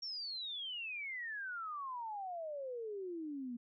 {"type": "exponential sweep", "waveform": "sine", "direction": "down", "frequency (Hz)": [5588, 233.1], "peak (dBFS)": -40, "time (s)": [0.02, 3.57], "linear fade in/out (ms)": 10, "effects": []}